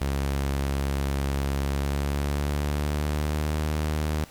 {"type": "tone with pitch glide", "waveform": "sawtooth", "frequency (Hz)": [69.3, 76.45], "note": ["C#2", "D#2"], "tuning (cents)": [0, -30], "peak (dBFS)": -20, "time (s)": [0.01, 4.24], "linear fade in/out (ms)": 0, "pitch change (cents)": 170, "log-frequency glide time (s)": [1.62, 3.59], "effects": ["pink hiss -49 dBFS RMS until 4.3 s", "MP3 96 kbps"]}